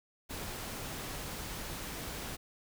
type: noise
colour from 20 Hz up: pink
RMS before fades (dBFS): -41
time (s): 0.29-2.37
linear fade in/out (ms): 20
effects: none